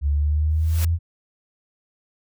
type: exponential sweep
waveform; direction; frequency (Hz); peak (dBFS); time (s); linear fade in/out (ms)
sine; up; 70.8 to 84.9; -17; 0.01-0.99; 50
type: noise with exponential growth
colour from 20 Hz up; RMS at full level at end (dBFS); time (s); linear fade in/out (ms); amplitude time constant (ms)
white; -28; 0.5-0.85; 5; 74
effects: none